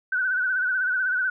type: tone with vibrato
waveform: sine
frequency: 1501 Hz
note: F#6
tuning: 24 cents sharp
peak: -21 dBFS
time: 0.12-1.3 s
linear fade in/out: 5 ms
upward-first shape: sine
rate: 16 Hz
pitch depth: 60 cents each way
effects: none